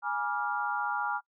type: chord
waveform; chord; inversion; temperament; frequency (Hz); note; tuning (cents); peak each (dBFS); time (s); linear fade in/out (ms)
sine; G# diminished seventh; none; equal with one note detuned; 830.6 / 964.6 / 1174.7 / 1396.9; G#5 / B5 / D6 / F6; 0 / -41 / 0 / 0; -33 / -35 / -37 / -33; 0.02-1.21; 50
effects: noise-tail reverb RT60 0.1 s tail -23 dB re dry